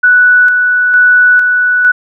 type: tone with tremolo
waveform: sine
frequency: 1480 Hz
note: F#6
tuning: in tune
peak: -3 dBFS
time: 0.03-1.92 s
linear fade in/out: 10 ms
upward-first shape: square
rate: 1.1 Hz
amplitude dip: 35%
effects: none